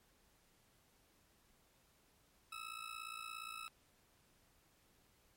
20% pulse ring-modulated tone, 1300 Hz, E6, 24 cents flat, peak -38 dBFS, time 2.52-3.68 s, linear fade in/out 0 ms, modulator 28.6 Hz, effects pink hiss -72 dBFS RMS until 5.36 s + MP3 64 kbps

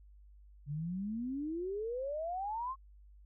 sine exponential sweep, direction up, 138.59 to 1091 Hz, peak -35 dBFS, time 0.66-2.76 s, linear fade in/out 50 ms, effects added 50 Hz sine -55 dBFS peak until 3.25 s

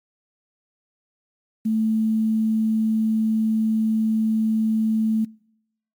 sine tone with quantisation, 220 Hz, A3, in tune, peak -18 dBFS, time 1.65-5.25 s, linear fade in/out 10 ms, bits 8, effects noise-tail reverb RT60 0.8 s tail -26 dB re dry + MP3 96 kbps

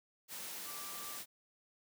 sine tone in noise, 1174.7 Hz, D6, in tune, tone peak -51 dBFS, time 0.64-1.2 s, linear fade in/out 50 ms, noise white, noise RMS -45 dBFS, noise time 0.28-1.26 s, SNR -9 dB, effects high-pass 150 Hz 12 dB/octave

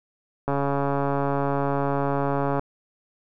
click train, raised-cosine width 1 ms, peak -11 dBFS, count 297, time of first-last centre 0.48-2.594 s, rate 140 Hz, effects none

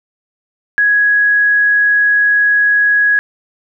sine tone, 1667 Hz, G#6, 6 cents sharp, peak -8 dBFS, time 0.78-3.19 s, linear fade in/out 0 ms, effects none

